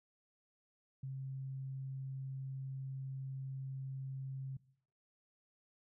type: tone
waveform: sine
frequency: 133.8 Hz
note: C3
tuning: 39 cents sharp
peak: -40 dBFS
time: 1.03-4.57 s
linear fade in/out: 5 ms
effects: noise-tail reverb RT60 0.6 s tail -20 dB re dry